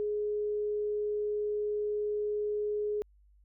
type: tone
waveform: sine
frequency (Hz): 418.5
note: G#4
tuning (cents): +13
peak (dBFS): -29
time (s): 0-3.02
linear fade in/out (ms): 0
effects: added 50 Hz sine -59 dBFS peak until 3.44 s